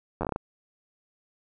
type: slowing click train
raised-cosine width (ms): 1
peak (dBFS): -15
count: 8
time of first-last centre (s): 0.21-0.361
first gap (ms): 10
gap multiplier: 1.25
effects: none